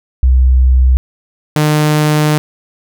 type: tone pair in turn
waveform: sine / sawtooth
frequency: 63.9 / 151.56 Hz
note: C2 / D#3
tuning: -40 / -45 cents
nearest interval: octave + minor third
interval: 1495 cents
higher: second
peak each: -5 dBFS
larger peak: neither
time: 0.23-0.97 / 1.56-2.38 s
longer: second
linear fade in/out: 0 ms
effects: none